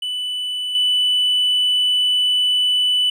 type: tone with level steps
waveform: triangle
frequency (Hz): 2984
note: F#7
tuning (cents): +14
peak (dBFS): -20 / -12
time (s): 0.02-3.1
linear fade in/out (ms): 5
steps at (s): 0.75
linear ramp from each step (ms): 2
effects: tanh soft clip ceiling -9 dBFS